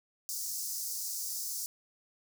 pink high-pass noise, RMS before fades -37 dBFS, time 0.29-1.66 s, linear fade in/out 0 ms, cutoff 5000 Hz, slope 48 dB/octave, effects none

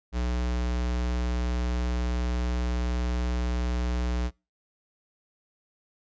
square tone, 60.7 Hz, B1, 29 cents flat, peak -26 dBFS, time 0.12-4.31 s, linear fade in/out 50 ms, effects noise-tail reverb RT60 0.3 s tail -26 dB re dry + resampled to 16000 Hz

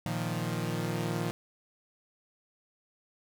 sawtooth chord, Bb suspended fourth, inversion none, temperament equal, 116.54 / 155.56 / 174.61 Hz, Bb2 / Eb3 / F3, 0 / 0 / 0 cents, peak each -31 dBFS, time 0.06-1.31 s, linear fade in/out 0 ms, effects none

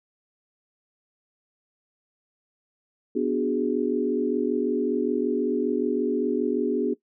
sine chord, G# half-diminished seventh, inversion first, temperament equal, 246.9 / 293.7 / 370 / 415.3 Hz, B3 / D4 / F#4 / G#4, 0 / 0 / 0 / 0 cents, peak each -27 dBFS, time 3.15-6.94 s, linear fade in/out 10 ms, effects noise-tail reverb RT60 0.1 s tail -18 dB re dry

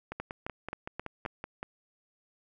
two click trains, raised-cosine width 0.5 ms, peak -22 / -20 dBFS, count 9 / 5, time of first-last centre 0.12-1.629 / 0.2-1.261 s, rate 5.3 / 3.77 Hz, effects none

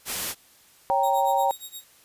white noise, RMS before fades -29 dBFS, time 0.05-0.35 s, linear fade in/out 50 ms
sine chord, G diminished, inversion second, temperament equal, 554.4 / 784 / 932.3 Hz, Db5 / G5 / Bb5, 0 / 0 / 0 cents, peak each -26 / -22 / -24 dBFS, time 0.9-1.51 s, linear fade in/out 0 ms
5% pulse tone with tremolo, 3770 Hz, A#7, 19 cents sharp, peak -26 dBFS, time 1.03-1.84 s, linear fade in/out 5 ms, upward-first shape sine, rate 8.5 Hz, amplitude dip 90%
effects white hiss -56 dBFS RMS until 2.04 s + resampled to 32000 Hz

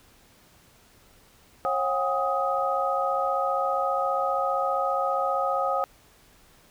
sine tone cluster, 543 / 727 / 802 / 1255 Hz, C#5 / F#5 / G5 / D#6, -36 / -31 / +39 / +15 cents, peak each -28 / -29 / -30 / -27 dBFS, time 1.65-5.84 s, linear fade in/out 0 ms, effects pink hiss -57 dBFS RMS until 6.7 s

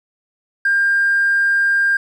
triangle tone, 1600 Hz, G6, 35 cents sharp, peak -9 dBFS, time 0.65-1.97 s, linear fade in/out 5 ms, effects tanh soft clip ceiling -10 dBFS

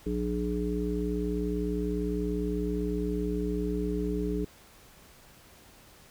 harmonic tone, 59.9 Hz, A#1, 48 cents sharp, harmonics 1 / 3 / 5 / 7, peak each -33 / -33 / -33 / -33 dBFS, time 0.06-4.45 s, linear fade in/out 5 ms, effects pink hiss -55 dBFS RMS until 6.1 s

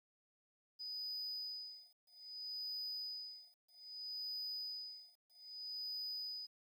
sine tone with tremolo, 4978 Hz, D#8, in tune, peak -38 dBFS, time 0.79-6.47 s, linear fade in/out 20 ms, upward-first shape sine, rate 0.62 Hz, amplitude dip 100%, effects tanh soft clip ceiling -40 dBFS + 12-bit

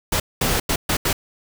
pink noise bursts at uneven times, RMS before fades -20 dBFS, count 5, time 0.12-0.2 / 0.41-0.6 / 0.69-0.76 / 0.89-0.97 / 1.05-1.13 s, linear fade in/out 5 ms, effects none

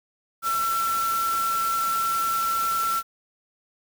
sine tone in noise, 1345 Hz, E6, 34 cents sharp, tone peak -22 dBFS, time 0.42-3.03 s, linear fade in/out 50 ms, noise white, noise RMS -33 dBFS, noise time 0.42-3.03 s, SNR +8 dB, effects none

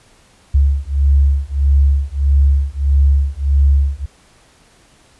sine beating tone pair, 69 / 70.6 Hz, C#2 / C#2, -7 / +32 cents, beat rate 1.6 Hz, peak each -13 dBFS, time 0.54-4.06 s, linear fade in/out 10 ms, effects pink hiss -50 dBFS RMS until 5.19 s + resampled to 24000 Hz

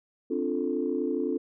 sine chord, D minor seventh, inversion third, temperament equal, 261.6 / 293.7 / 349.2 / 440 Hz, C4 / D4 / F4 / A4, 0 / 0 / 0 / 0 cents, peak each -31 dBFS, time 0.3-1.38 s, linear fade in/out 10 ms, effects tanh soft clip ceiling -15 dBFS

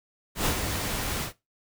pink noise with ADSR envelope, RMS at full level -24 dBFS, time 0.35-1.33 s, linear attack 110 ms, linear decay 83 ms, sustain -6 dB, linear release 110 ms, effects noise-tail reverb RT60 0.2 s tail -17 dB re dry

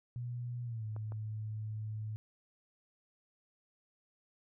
sine tone with pitch glide, 121.3 to 108.07 Hz, B2 to A2, -31 to -31 cents, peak -37 dBFS, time 0.16-2.16 s, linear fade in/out 0 ms, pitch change -200 cents, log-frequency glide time 0.64-0.85 s
clicks, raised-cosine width 1 ms, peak -36 dBFS, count 2, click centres 0.964 / 1.121 s
effects none

